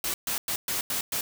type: noise bursts at uneven times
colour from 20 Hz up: white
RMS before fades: -29 dBFS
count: 6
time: 0.04-0.14 / 0.27-0.38 / 0.48-0.56 / 0.68-0.81 / 0.9-1.01 / 1.12-1.21 s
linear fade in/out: 2 ms
effects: none